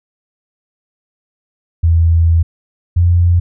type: tone pair in turn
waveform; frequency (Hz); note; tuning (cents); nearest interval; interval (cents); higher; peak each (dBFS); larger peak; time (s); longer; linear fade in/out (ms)
sine; 83 / 87.07; E2 / F2; +12 / -5; minor second; 83; second; -7; neither; 1.83-2.43 / 2.96-3.4; first; 10
effects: none